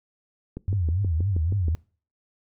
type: click train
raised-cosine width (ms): 3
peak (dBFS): -20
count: 8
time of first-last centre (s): 0.57-1.683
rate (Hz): 6.29
type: tone with vibrato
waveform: sine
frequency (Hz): 89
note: F2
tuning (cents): +33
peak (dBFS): -21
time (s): 0.68-1.75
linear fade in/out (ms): 0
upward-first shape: triangle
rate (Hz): 3.7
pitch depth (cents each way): 270
effects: noise-tail reverb RT60 0.4 s tail -23 dB re dry